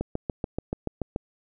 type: click train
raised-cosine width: 2 ms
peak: -14 dBFS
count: 9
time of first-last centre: 0.01-1.161 s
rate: 6.95 Hz
effects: none